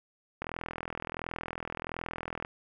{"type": "click train", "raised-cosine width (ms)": 0.5, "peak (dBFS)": -20, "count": 85, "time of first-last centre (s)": [0.42, 2.449], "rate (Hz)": 41.4, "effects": []}